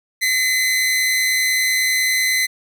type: tone with amplitude modulation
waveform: sawtooth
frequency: 2034 Hz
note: C7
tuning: 50 cents flat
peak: -10 dBFS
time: 0.21-2.47 s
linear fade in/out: 20 ms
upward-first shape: sine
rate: 200 Hz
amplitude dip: 50%
effects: none